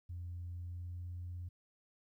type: tone with pitch glide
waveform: sine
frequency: 87.4 to 88.31 Hz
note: F2 to F2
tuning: +2 to +20 cents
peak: -40 dBFS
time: 0.09-1.49 s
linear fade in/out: 10 ms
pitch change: +18 cents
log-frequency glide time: 0.55-1.12 s
effects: tanh soft clip ceiling -37 dBFS + 13-bit